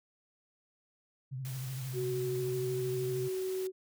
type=tone with vibrato; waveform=sine; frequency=130.81 Hz; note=C3; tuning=in tune; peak=-36 dBFS; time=1.31-3.29 s; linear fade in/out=20 ms; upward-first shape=triangle; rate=13 Hz; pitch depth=84 cents each way
type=noise; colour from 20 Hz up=white; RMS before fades=-48 dBFS; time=1.45-3.67 s; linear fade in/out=0 ms
type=tone with pitch glide; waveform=sine; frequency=371.2 to 375.1 Hz; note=F#4 to F#4; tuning=+6 to +24 cents; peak=-32 dBFS; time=1.93-3.72 s; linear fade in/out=50 ms; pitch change=+18 cents; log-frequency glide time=2.38-2.65 s
effects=none